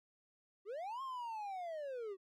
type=linear two-way sweep; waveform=triangle; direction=up then down; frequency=370 to 1085 to 370 Hz; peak=-39 dBFS; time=0.65-2.17 s; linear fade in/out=50 ms; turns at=1.02 s; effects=none